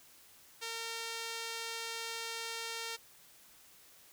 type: tone with band-pass filter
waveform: sawtooth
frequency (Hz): 457.4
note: A#4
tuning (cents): -33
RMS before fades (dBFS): -41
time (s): 0.61-2.97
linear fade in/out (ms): 20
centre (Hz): 4700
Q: 0.73
effects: white hiss -60 dBFS RMS until 4.12 s